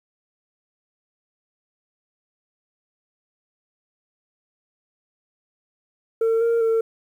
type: tone with pitch steps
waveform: sine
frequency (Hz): 452.7 / 463.5 / 451.4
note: A4 / A#4 / A4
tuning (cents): +49 / -10 / +44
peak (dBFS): -14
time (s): 6.21-6.81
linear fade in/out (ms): 5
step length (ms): 200
effects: tanh soft clip ceiling -16 dBFS + 9-bit